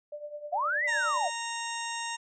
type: tone with tremolo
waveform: sine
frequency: 592 Hz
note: D5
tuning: 14 cents sharp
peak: -34 dBFS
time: 0.12-1.3 s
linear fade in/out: 5 ms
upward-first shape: triangle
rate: 9.7 Hz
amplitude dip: 80%
type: linear two-way sweep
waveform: sine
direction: up then down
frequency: 648 to 2047 to 648 Hz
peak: -26 dBFS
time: 0.52-1.28 s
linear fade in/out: 10 ms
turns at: 0.85 s
type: harmonic tone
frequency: 928 Hz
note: A#5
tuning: 8 cents flat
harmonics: 1 / 2 / 3 / 4 / 6 / 7 / 8 / 9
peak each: -36 / -39 / -41 / -42 / -44 / -44 / -45 / -46 dBFS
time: 0.87-2.17 s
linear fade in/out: 20 ms
effects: none